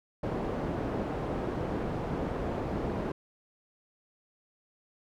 white low-pass noise, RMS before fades -33 dBFS, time 0.23-3.12 s, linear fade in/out 5 ms, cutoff 520 Hz, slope 12 dB/octave, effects none

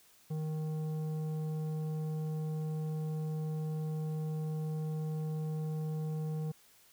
triangle tone with tanh clipping, 155.7 Hz, D#3, 2 cents sharp, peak -35 dBFS, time 0.3-6.52 s, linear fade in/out 10 ms, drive 14 dB, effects white hiss -63 dBFS RMS until 6.92 s

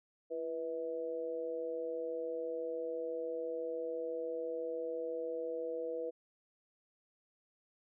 sine tone with amplitude modulation, 490 Hz, B4, 14 cents flat, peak -32 dBFS, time 0.3-6.11 s, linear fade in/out 20 ms, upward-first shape sine, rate 154 Hz, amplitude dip 85%, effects none

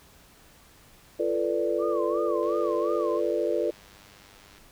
sine chord, B half-diminished seventh, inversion second, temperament equal with one note detuned, 343.2 / 440 / 493.9 / 587.3 Hz, F4 / A4 / B4 / D5, -30 / 0 / 0 / 0 cents, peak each -29 dBFS, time 1.19-3.71 s, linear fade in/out 10 ms
sine tone with vibrato, 1124 Hz, C#6, 24 cents sharp, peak -33 dBFS, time 1.78-3.21 s, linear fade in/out 50 ms, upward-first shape sine, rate 2.8 Hz, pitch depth 150 cents each way
click train, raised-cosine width 0.2 ms, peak -35 dBFS, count 216, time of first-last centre 2.43-4.58 s, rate 100 Hz
effects pink hiss -55 dBFS RMS until 4.71 s

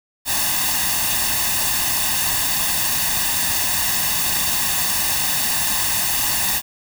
white noise with comb filter, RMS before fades -20 dBFS, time 0.25-6.62 s, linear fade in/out 50 ms, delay 1.1 ms, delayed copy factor +0.7, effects none

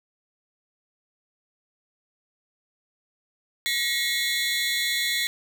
40% pulse tone cluster, 1904 / 2171 / 3452 / 4016 Hz, A#6 / C#7 / A7 / B7, +36 / -37 / -34 / +28 cents, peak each -28 dBFS, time 3.66-5.27 s, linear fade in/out 0 ms, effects none

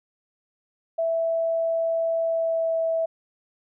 sine tone with pitch glide, 659.3 to 654.4 Hz, E5 to E5, 0 to -13 cents, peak -21 dBFS, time 0.98-3.06 s, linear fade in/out 10 ms, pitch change -13 cents, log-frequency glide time 2.22-2.79 s, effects none

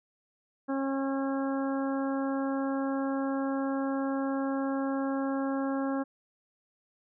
harmonic tone, 271.7 Hz, C#4, 35 cents flat, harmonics 1 / 2 / 3 / 4 / 5 / 6, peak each -29 / -35 / -39 / -41 / -43 / -45 dBFS, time 0.68-6.04 s, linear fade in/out 20 ms, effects none

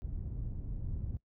pink low-pass noise, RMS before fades -38 dBFS, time 0.02-1.17 s, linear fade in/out 0 ms, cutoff 130 Hz, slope 12 dB/octave, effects noise-tail reverb RT60 0.1 s tail -22 dB re dry

